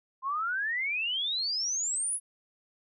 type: exponential sweep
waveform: sine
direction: up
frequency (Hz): 1034 to 10700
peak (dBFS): -28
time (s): 0.22-2.2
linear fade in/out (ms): 50
effects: none